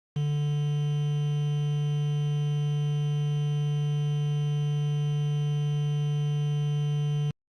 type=tone with quantisation; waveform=triangle; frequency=146.83 Hz; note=D3; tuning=in tune; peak=-22 dBFS; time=0.16-7.31 s; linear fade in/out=5 ms; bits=7; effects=low-pass 5000 Hz 12 dB/octave + Opus 48 kbps